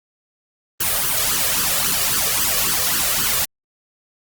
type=noise with flanger; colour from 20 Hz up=white; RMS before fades=-19 dBFS; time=0.8-3.45 s; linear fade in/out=5 ms; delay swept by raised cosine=0.64 to 1.74 ms; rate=3.7 Hz; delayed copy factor=+0.75; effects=Opus 24 kbps